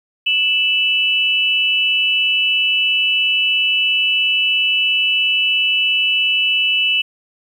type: tone pair together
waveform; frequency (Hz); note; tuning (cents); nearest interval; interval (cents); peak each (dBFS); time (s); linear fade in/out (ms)
sine; 2637 / 2960; E7 / F#7; 0 / 0; major second; 200; -16; 0.26-7.02; 10
effects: 8-bit